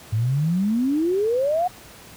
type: exponential sweep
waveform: sine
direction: up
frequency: 103.83 to 743 Hz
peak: -18 dBFS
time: 0.12-1.68 s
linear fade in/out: 10 ms
effects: pink hiss -44 dBFS RMS until 2.16 s + high-pass 60 Hz 12 dB/octave